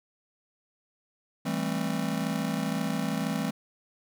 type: chord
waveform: square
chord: A minor seventh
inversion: second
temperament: just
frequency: 165 / 198 / 220 / 264 Hz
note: E3 / G3 / A3 / C4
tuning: +2 / +18 / 0 / +16 cents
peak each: -34 dBFS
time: 1.45-3.51 s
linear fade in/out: 10 ms
effects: none